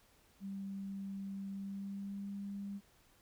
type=tone with pitch glide; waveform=sine; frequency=196 to 199.77 Hz; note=G3 to G3; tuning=0 to +33 cents; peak=-40 dBFS; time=0.4-2.81 s; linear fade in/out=50 ms; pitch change=+33 cents; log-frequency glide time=1.5-2.33 s; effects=pink hiss -68 dBFS RMS until 3.21 s